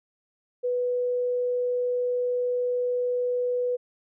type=tone; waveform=sine; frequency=493.3 Hz; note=B4; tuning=2 cents flat; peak=-23 dBFS; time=0.63-3.77 s; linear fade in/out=20 ms; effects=none